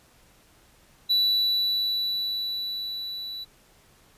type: tone with level ramp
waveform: triangle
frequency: 3951 Hz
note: B7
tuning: in tune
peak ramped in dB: -17 to -32 dBFS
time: 1.09-3.45 s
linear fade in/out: 20 ms
effects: pink hiss -58 dBFS RMS until 4.17 s + resampled to 32000 Hz